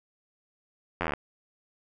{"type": "slowing click train", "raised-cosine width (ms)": 0.5, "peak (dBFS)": -13, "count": 11, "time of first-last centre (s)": [1.01, 1.136], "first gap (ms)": 11, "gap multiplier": 1.03, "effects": []}